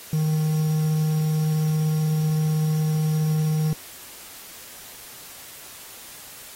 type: tone with quantisation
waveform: triangle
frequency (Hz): 155.3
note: D#3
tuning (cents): -3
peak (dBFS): -17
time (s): 0.13-3.73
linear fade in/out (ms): 2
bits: 7
effects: white hiss -42 dBFS RMS until 6.55 s + AAC 48 kbps